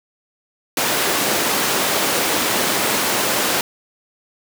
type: high-pass noise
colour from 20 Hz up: pink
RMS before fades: -19 dBFS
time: 0.77-3.61 s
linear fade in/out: 2 ms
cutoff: 290 Hz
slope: 12 dB/octave
effects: none